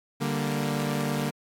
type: chord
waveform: sawtooth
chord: G minor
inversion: second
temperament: equal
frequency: 146.83 / 196 / 233.1 Hz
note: D3 / G3 / Bb3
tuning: 0 / 0 / 0 cents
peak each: -25 / -29 / -26 dBFS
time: 0.2-1.31 s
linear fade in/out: 20 ms
effects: AAC 64 kbps